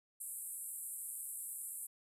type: band-pass noise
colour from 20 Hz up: pink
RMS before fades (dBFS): -45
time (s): 0.2-1.87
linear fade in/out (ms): 10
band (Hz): 8000 to 13000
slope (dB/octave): 96
effects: none